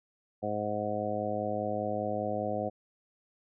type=harmonic tone; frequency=105 Hz; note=G#2; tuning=19 cents sharp; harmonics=1 / 2 / 3 / 4 / 5 / 6 / 7; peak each=-41 / -38 / -40 / -41 / -35 / -36 / -36 dBFS; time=0.42-2.7 s; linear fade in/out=20 ms; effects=none